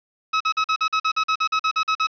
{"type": "tone bursts", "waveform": "sawtooth", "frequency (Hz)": 1284, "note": "E6", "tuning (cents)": -46, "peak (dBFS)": -14, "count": 15, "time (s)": [0.33, 2.071], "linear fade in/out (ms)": 10, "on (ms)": 75, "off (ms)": 44, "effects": ["resampled to 11025 Hz", "7-bit"]}